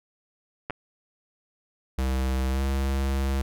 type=clicks; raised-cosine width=0.5 ms; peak=-16 dBFS; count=2; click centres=0.699 / 0.706 s
type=tone with pitch glide; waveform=square; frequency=65.41 to 67.56 Hz; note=C2 to C#2; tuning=0 to -44 cents; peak=-24 dBFS; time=1.98-3.42 s; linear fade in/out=5 ms; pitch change=+56 cents; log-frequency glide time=2.5-2.62 s
effects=none